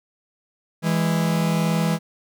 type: tone pair together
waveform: 45% pulse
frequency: 164.81 / 206.1 Hz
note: E3 / G#3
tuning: 0 / -13 cents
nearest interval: major third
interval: 387 cents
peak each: -20 / -24 dBFS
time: 0.82-1.99 s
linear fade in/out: 50 ms
effects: none